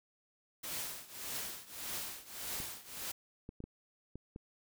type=noise with tremolo; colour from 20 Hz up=white; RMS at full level=-39 dBFS; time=0.63-3.12 s; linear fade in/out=10 ms; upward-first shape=triangle; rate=1.7 Hz; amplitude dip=90%
type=clicks; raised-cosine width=3 ms; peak=-32 dBFS; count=6; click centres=2.602 / 3.491 / 3.604 / 3.64 / 4.156 / 4.361 s
effects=none